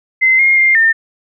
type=tone with pitch steps; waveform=sine; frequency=2062 / 2135 / 2109 / 1808 Hz; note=C7 / C7 / C7 / A6; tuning=-26 / +34 / +13 / +47 cents; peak=-7 dBFS; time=0.21-0.93 s; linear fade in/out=20 ms; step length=180 ms; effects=none